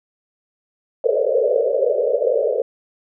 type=band-pass noise; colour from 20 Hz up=white; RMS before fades=-18 dBFS; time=1.04-2.62 s; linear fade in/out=2 ms; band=420 to 610 Hz; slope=96 dB/octave; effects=none